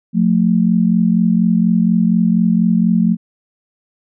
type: tone pair together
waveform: sine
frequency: 178.63 / 222.8 Hz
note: F3 / A3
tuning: +39 / +22 cents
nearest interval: major third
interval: 383 cents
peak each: -13 dBFS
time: 0.13-3.17 s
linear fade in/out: 50 ms
effects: none